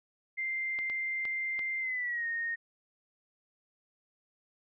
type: tone with pitch glide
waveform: sine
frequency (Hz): 2092 to 1853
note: C7 to A#6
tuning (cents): -1 to -11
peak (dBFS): -31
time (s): 0.37-2.56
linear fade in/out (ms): 20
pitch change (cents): -210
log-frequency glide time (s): 1.8-2.26
type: clicks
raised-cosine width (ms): 0.3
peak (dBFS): -28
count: 4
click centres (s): 0.789 / 0.899 / 1.253 / 1.592
effects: none